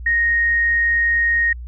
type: tone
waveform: sine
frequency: 1864.7 Hz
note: A#6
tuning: in tune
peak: -14 dBFS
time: 0.06-1.53 s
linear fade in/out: 5 ms
effects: added 60 Hz sine -29 dBFS peak until 1.67 s